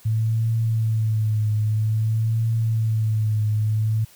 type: tone with vibrato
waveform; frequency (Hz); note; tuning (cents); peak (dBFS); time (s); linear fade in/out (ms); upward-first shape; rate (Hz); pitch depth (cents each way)
sine; 110; A2; 0; -18; 0.05-4.05; 10; triangle; 0.51; 56
effects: white hiss -51 dBFS RMS until 4.15 s